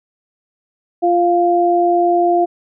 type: tone pair together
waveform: sine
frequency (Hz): 347.7 / 698.5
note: F4 / F5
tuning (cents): -8 / 0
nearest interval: octave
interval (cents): 1208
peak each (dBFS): -14 / -13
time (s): 1.02-2.46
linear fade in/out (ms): 20
effects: none